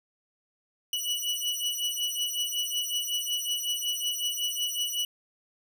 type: beating tone pair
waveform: sawtooth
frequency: 2940 / 2945.4 Hz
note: F#7 / F#7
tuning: -12 / -9 cents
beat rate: 5.4 Hz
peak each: -28 dBFS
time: 0.93-5.05 s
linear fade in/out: 2 ms
effects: 10-bit